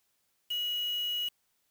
sine tone with quantisation, 2907 Hz, F#7, 31 cents flat, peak -30 dBFS, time 0.5-1.29 s, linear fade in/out 10 ms, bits 7, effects white hiss -75 dBFS RMS until 1.7 s

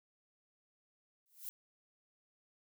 violet noise with exponential growth, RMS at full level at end -40 dBFS, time 1.26-1.49 s, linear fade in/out 0 ms, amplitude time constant 48 ms, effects none

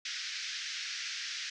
white band-pass noise, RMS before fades -39 dBFS, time 0.05-1.5 s, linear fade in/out 5 ms, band 1500 to 6000 Hz, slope 48 dB/octave, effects none

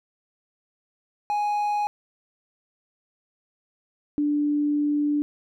triangle / sine tone pair in turn, 830.6 / 293.7 Hz, G#5 / D4, 0 / 0 cents, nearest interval octave + tritone, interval 1800 cents, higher first, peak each -20 dBFS, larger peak neither, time 1.3-1.87 / 4.18-5.22 s, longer second, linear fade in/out 0 ms, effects none

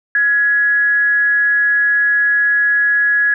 sine tone with amplitude modulation, 1678 Hz, G#6, 17 cents sharp, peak -9 dBFS, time 0.15-3.34 s, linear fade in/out 2 ms, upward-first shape sine, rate 260 Hz, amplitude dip 35%, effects none

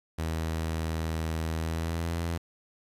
sawtooth tone with pitch glide, 80.6 to 84.02 Hz, E2 to E2, -38 to +34 cents, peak -25 dBFS, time 0.18-2.38 s, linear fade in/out 10 ms, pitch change +72 cents, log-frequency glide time 1.58-2.14 s, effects resampled to 32000 Hz + 9-bit

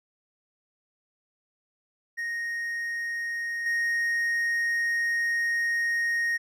triangle tone with level steps, 1864.7 Hz, A#6, in tune, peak -27 / -22 dBFS, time 2.17-6.38 s, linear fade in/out 20 ms, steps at 3.66 s, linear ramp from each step 2 ms, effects none

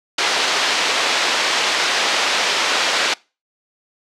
white band-pass noise, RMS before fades -18 dBFS, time 0.18-3.14 s, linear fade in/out 5 ms, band 420 to 4400 Hz, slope 12 dB/octave, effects noise-tail reverb RT60 0.3 s tail -24 dB re dry + low-pass 7000 Hz 12 dB/octave

